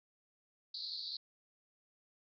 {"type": "band-pass noise", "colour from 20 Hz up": "pink", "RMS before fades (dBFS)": -43, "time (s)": [0.74, 1.17], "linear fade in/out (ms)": 5, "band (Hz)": [4000, 4600], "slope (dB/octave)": 96, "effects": []}